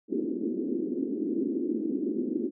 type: band-pass noise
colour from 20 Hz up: white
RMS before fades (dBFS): -30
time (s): 0.08-2.51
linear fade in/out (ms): 50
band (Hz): 230 to 370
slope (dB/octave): 48
effects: none